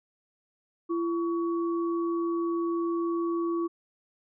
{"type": "tone pair together", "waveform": "sine", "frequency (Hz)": [338.3, 1124.8], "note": ["E4", "C#6"], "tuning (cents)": [45, 25], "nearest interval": "octave + major sixth", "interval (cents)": 2080, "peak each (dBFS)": [-26, -36], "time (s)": [0.89, 3.68], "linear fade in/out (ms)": 20, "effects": []}